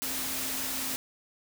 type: tone in noise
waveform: sine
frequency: 262.8 Hz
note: C4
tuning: 8 cents sharp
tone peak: -43 dBFS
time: 0.02-0.96 s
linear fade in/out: 0 ms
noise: white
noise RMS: -33 dBFS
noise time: 0.02-0.96 s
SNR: -13 dB
effects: none